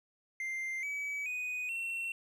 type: tone with pitch steps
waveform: triangle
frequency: 2093 / 2282 / 2489 / 2714 Hz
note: C7 / C#7 / D#7 / E7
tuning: 0 / +50 / 0 / +50 cents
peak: -33 dBFS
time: 0.4-2.12 s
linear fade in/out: 2 ms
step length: 430 ms
effects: none